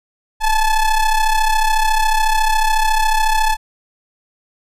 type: ring-modulated tone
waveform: square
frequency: 430 Hz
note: A4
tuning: 40 cents flat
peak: -10 dBFS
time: 0.4-3.57 s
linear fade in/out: 50 ms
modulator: 447 Hz
effects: resampled to 32000 Hz